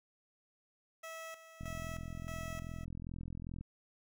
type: tone with tremolo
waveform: 15% pulse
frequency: 650 Hz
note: E5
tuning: 24 cents flat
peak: -38 dBFS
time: 1.03-2.85 s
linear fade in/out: 10 ms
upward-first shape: square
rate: 1.6 Hz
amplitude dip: 70%
type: click train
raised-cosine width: 5 ms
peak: -32 dBFS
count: 86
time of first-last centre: 1.61-3.61 s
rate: 42.5 Hz
effects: none